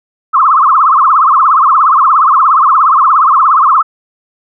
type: tone with vibrato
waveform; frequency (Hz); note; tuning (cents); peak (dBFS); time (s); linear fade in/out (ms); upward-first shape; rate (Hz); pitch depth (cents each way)
sine; 1174.7; D6; 0; -4; 0.33-3.83; 20; triangle; 17; 250
effects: none